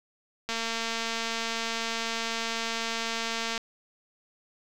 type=click train; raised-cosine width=0.2 ms; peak=-14 dBFS; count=705; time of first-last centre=0.49-3.578 s; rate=228 Hz; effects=9-bit